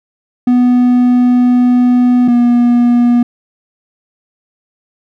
triangle tone pair in turn, 246.9 / 240.8 Hz, B3 / B3, 0 / -44 cents, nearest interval unison, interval 44 cents, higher first, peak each -4 dBFS, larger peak neither, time 0.47-2.28 / 2.28-3.23 s, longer first, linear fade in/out 5 ms, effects none

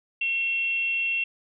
sine tone with frequency modulation, 2717 Hz, F7, 48 cents flat, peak -23 dBFS, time 0.21-1.24 s, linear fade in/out 5 ms, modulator 546 Hz, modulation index 0.24, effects none

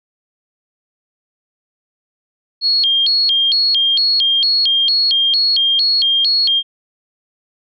sine tone with vibrato, 3729 Hz, A#7, in tune, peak -11 dBFS, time 2.61-6.63 s, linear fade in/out 50 ms, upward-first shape square, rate 2.2 Hz, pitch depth 260 cents each way, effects none

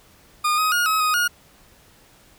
40% pulse tone with pitch steps, 1219 / 1259 / 1432 / 1278 / 1250 / 1435 Hz, D#6 / D#6 / F6 / D#6 / D#6 / F6, -36 / +20 / +43 / +46 / +8 / +47 cents, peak -17 dBFS, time 0.44-1.28 s, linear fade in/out 10 ms, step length 140 ms, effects pink hiss -53 dBFS RMS until 2.38 s

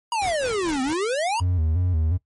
square exponential two-way sweep, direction down then up, 973 to 252.4 to 973 Hz, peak -22 dBFS, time 0.12-1.4 s, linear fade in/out 2 ms, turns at 0.82 s
pink noise with tremolo, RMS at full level -34 dBFS, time 0.21-0.94 s, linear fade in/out 10 ms, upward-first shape sine, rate 4.5 Hz, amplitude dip 85%
triangle tone with vibrato, 84.6 Hz, E2, 45 cents sharp, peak -17 dBFS, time 1.4-2.18 s, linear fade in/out 20 ms, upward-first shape square, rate 2.8 Hz, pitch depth 110 cents each way
effects noise-tail reverb RT60 0.1 s tail -17 dB re dry + MP3 48 kbps

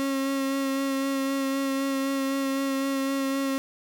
35% pulse tone with vibrato, 271.8 Hz, C#4, 34 cents flat, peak -23 dBFS, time 0-3.58 s, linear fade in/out 0 ms, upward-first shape sine, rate 3.9 Hz, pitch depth 15 cents each way, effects none

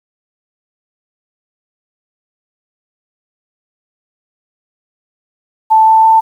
sine tone with pitch steps, 880 / 885.1 / 890.2 Hz, A5 / A5 / A5, 0 / +10 / +20 cents, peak -4 dBFS, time 5.7-6.21 s, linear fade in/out 20 ms, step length 170 ms, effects 7-bit

